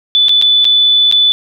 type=tone with dropouts; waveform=sine; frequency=3485 Hz; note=A7; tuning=17 cents flat; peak=-6 dBFS; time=0.15-1.32 s; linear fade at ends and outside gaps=0 ms; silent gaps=0.284-0.293 / 0.415-0.423 / 0.645-0.652 / 1.114-1.124 s; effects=none